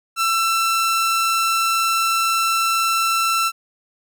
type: tone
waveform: sawtooth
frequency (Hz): 1339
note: E6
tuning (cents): +27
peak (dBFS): -13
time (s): 0.16-3.52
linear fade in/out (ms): 50
effects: none